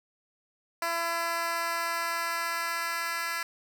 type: tone with high-pass filter sweep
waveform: 10% pulse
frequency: 336.5 Hz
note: E4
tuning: 36 cents sharp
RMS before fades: -31 dBFS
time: 0.82-3.43 s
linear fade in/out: 2 ms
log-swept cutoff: 710 to 1500 Hz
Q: 1.1
effects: none